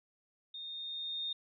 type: tone with level ramp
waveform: sine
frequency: 3669 Hz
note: A#7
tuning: 28 cents flat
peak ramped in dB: -42 to -34 dBFS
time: 0.54-1.33 s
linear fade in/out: 5 ms
effects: none